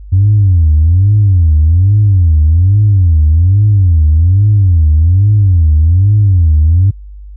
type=tone with vibrato; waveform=sine; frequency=89.5 Hz; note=F2; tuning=43 cents sharp; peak=-3 dBFS; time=0.12-6.91 s; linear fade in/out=10 ms; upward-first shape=sine; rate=1.2 Hz; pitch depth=280 cents each way; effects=tanh soft clip ceiling -1 dBFS + added 50 Hz sine -27 dBFS peak until 7.36 s